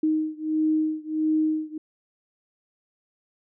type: beating tone pair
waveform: sine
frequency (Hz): 311.1 / 312.6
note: D#4 / D#4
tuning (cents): 0 / +8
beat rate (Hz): 1.5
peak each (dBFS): -24 / -25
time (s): 0.03-1.78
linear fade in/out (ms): 5
effects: none